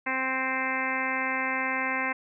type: harmonic tone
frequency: 261.6 Hz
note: C4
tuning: in tune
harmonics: 1 / 2 / 3 / 4 / 5 / 6 / 7 / 8 / 9 / 10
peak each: -36 / -38 / -36 / -33 / -43 / -34 / -35 / -31 / -39 / -38 dBFS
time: 0.06-2.13 s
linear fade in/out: 10 ms
effects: none